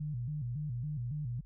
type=tone with vibrato; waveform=sine; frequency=134.6 Hz; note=C3; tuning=49 cents sharp; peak=-34 dBFS; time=0-1.41 s; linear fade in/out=10 ms; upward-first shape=square; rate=3.6 Hz; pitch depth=190 cents each way; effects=added 46 Hz sine -50 dBFS peak until 1.45 s